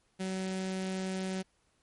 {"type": "tone with notch filter", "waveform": "sawtooth", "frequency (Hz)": 188.5, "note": "F#3", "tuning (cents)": 32, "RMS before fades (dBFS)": -35, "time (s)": [0.19, 1.43], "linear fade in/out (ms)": 20, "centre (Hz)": 1100, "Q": 1.8, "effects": ["pink hiss -72 dBFS RMS until 1.82 s", "MP3 48 kbps"]}